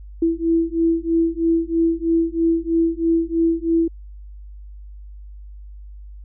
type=beating tone pair; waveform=sine; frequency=329.6 / 332.7 Hz; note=E4 / E4; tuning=0 / +16 cents; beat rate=3.1 Hz; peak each=-19 dBFS; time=0.22-3.88 s; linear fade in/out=5 ms; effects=added 50 Hz sine -35 dBFS peak until 6.24 s